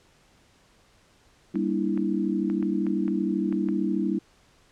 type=chord; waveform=sine; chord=E half-diminished seventh; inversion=first; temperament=just; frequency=197.78 / 237.3 / 296.7 / 329.6 Hz; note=G3 / Bb3 / D4 / E4; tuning=+16 / +31 / +18 / 0 cents; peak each=-27 / -31 / -29 / -28 dBFS; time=1.54-4.19 s; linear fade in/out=10 ms
type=clicks; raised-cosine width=0.5 ms; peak=-27 dBFS; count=8; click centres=1.556 / 1.976 / 2.5 / 2.627 / 2.867 / 3.08 / 3.526 / 3.687 s
effects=pink hiss -60 dBFS RMS until 4.71 s + low-pass 8000 Hz 12 dB/octave